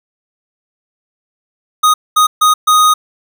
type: tone bursts at uneven times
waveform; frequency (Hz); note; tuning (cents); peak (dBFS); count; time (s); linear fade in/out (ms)
square; 1244.5; D#6; 0; -7; 4; 1.83-1.94 / 2.16-2.27 / 2.41-2.54 / 2.67-2.94; 10
effects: none